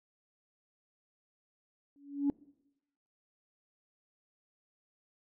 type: tone with exponential growth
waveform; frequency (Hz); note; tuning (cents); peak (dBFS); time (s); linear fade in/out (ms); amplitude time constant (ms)
sine; 283.1; C#4; +37; -22; 1.96-2.3; 1; 73
effects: noise-tail reverb RT60 0.9 s tail -23 dB re dry + tanh soft clip ceiling -22 dBFS